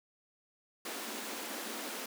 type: high-pass noise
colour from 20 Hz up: pink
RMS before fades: -41 dBFS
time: 0.85-2.06 s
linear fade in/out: 5 ms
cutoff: 210 Hz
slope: 96 dB/octave
effects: none